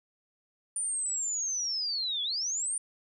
sine linear two-way sweep, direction down then up, 9260 to 3323 to 9260 Hz, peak -29 dBFS, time 0.76-2.78 s, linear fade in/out 2 ms, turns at 2.23 s, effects none

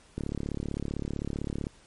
click train, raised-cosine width 3 ms, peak -19 dBFS, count 54, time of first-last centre 0.18-1.669 s, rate 35.6 Hz, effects pink hiss -58 dBFS RMS until 1.86 s + MP3 48 kbps

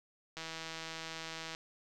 click train, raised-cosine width 0.2 ms, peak -25 dBFS, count 192, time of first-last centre 0.37-1.549 s, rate 162 Hz, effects none

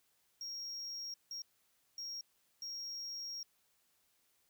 triangle tone bursts at uneven times, 5588 Hz, F8, in tune, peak -40 dBFS, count 4, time 0.41-1.14 / 1.31-1.42 / 1.98-2.21 / 2.62-3.43 s, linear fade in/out 2 ms, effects white hiss -75 dBFS RMS until 4.49 s

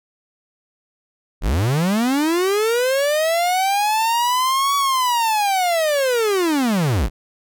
45% pulse linear two-way sweep, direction up then down, 34.17 to 1136 to 34.17 Hz, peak -16 dBFS, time 1.41-7.1 s, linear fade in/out 50 ms, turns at 4.76 s, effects none

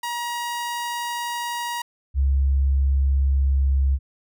sawtooth tone, 952 Hz, A#5, 36 cents sharp, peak -22 dBFS, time 0.03-1.82 s, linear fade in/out 5 ms
sine tone with pitch glide, 68.2 to 67.77 Hz, C#2 to C#2, -28 to -39 cents, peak -16 dBFS, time 2.14-3.99 s, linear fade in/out 50 ms, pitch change -11 cents, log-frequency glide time 3.26-3.87 s
effects none

